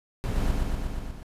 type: noise with echo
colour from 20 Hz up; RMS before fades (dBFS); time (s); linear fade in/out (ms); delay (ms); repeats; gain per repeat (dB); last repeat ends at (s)
brown; -28; 0.24-0.51; 0; 120; 6; -2; 1.23
effects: resampled to 32000 Hz